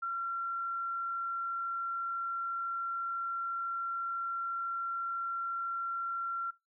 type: tone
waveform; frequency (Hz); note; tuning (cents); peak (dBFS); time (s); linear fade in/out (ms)
sine; 1367; F6; -37; -32; 0.02-6.51; 10
effects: noise-tail reverb RT60 0.2 s tail -20 dB re dry